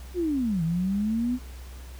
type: linear two-way sweep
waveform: sine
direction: down then up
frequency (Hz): 370 to 158.9 to 255.5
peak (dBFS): -23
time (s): 0.14-1.39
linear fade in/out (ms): 50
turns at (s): 0.63
effects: added 63 Hz sine -39 dBFS peak until 1.99 s + pink hiss -50 dBFS RMS until 1.99 s